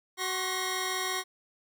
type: tone cluster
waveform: 15% pulse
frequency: 373.8 / 1076 / 1890 Hz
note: F#4 / C6 / A#6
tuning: +18 / +48 / +23 cents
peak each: -28 dBFS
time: 0.17-1.24 s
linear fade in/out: 50 ms
effects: none